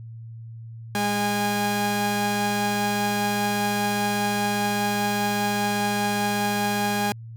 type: tone pair together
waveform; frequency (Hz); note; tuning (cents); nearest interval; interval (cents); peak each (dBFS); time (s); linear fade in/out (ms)
sawtooth; 205.8 / 818.2; G#3 / G#5; -16 / -26; 2 octaves; 2390; -21; 0.95-7.12; 0
effects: added 114 Hz sine -36 dBFS peak until 7.36 s